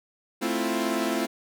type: chord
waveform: sawtooth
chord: F major seventh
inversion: first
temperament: equal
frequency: 220 / 261.6 / 329.6 / 349.2 Hz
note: A3 / C4 / E4 / F4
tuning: 0 / 0 / 0 / 0 cents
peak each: -27 / -26 / -26 / -27 dBFS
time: 0.41-1.27 s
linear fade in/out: 20 ms
effects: none